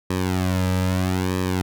sawtooth tone with flanger, 92.4 Hz, F#2, 2 cents flat, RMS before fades -22 dBFS, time 0.1-1.62 s, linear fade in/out 5 ms, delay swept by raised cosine 1.4 to 2.8 ms, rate 0.78 Hz, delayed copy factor -0.95, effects none

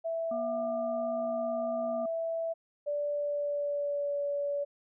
sine tone, 659.3 Hz, E5, in tune, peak -30 dBFS, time 0.04-2.54 s, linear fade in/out 20 ms
harmonic tone, 239.1 Hz, A#3, 44 cents sharp, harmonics 1 / 3 / 5, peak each -38 / -43 / -45 dBFS, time 0.31-2.06 s, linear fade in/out 5 ms
sine tone with pitch glide, 583 to 572 Hz, D5 to D5, -13 to -46 cents, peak -29 dBFS, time 2.86-4.65 s, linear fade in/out 20 ms, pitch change -33 cents, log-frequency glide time 3.13-4.2 s
effects none

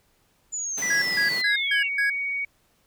sine linear sweep, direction down, 7050 to 2639 Hz, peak -27 dBFS, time 0.52-1.89 s, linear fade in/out 20 ms
pink high-pass noise, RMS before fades -37 dBFS, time 0.77-1.42 s, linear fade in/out 10 ms, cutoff 150 Hz, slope 24 dB/octave
sine tone with pitch glide, 1975.5 to 2243 Hz, B6 to C#7, 0 to +20 cents, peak -25 dBFS, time 0.82-2.45 s, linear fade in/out 5 ms, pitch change +220 cents, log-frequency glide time 1.38-1.69 s
triangle tone bursts, 1659 Hz, G#6, 2 cents flat, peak -19 dBFS, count 5, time 0.9-2.1 s, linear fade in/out 5 ms, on 120 ms, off 150 ms
effects pink hiss -65 dBFS RMS until 2.86 s

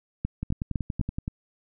two click trains, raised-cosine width 5 ms, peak -17 / -14 dBFS, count 10 / 4, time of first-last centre 0.43-1.279 / 0.25-1.011 s, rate 10.6 / 3.94 Hz, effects none

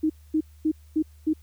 sine tone bursts, 312.1 Hz, D#4, 5 cents sharp, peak -19 dBFS, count 5, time 0.03-1.335 s, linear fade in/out 10 ms, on 69 ms, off 240 ms, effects added 75 Hz sine -48 dBFS peak until 1.42 s + white hiss -63 dBFS RMS until 1.42 s

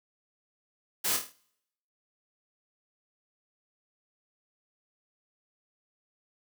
white noise with echo, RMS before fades -29 dBFS, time 1.04-1.17 s, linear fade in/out 10 ms, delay 26 ms, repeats 6, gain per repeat -5 dB, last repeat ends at 1.326 s, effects noise-tail reverb RT60 0.8 s tail -25 dB re dry + high-pass 100 Hz 12 dB/octave

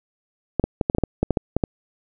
clicks, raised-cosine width 2 ms, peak -5 dBFS, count 12, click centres 0.597 / 0.64 / 0.812 / 0.899 / 0.949 / 0.984 / 1.037 / 1.23 / 1.307 / 1.372 / 1.566 / 1.638 s, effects none

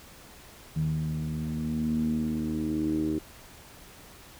10% pulse tone with low-pass filter sweep, 77.78 Hz, D#2, in tune, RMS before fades -29 dBFS, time 0.76-3.19 s, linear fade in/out 5 ms, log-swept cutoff 160 to 340 Hz, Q 6.5, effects pink hiss -50 dBFS RMS until 4.39 s

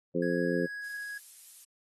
harmonic tone, 87 Hz, F2, 6 cents flat, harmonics 2 / 3 / 4 / 5 / 6, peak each -33 / -33 / -33 / -33 / -33 dBFS, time 0.14-0.67 s, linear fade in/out 20 ms
triangle tone, 1661.2 Hz, G#6, in tune, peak -35 dBFS, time 0.22-1.18 s, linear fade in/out 5 ms
violet noise, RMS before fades -47 dBFS, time 0.83-1.65 s, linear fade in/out 10 ms
effects AAC 32 kbps

